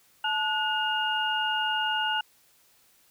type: tone cluster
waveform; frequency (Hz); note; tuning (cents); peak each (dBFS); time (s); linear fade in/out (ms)
sine; 869 / 1459 / 2838; A5 / F#6 / F7; -22 / -25 / +27; -29; 0.24-2.21; 5
effects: white hiss -62 dBFS RMS until 3.1 s